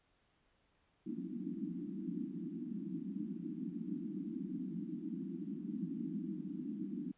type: band-pass noise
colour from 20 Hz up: pink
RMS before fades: -42 dBFS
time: 1.06-7.12 s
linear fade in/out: 10 ms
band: 170 to 330 Hz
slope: 96 dB/octave
effects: pink hiss -75 dBFS RMS until 7.17 s + resampled to 8000 Hz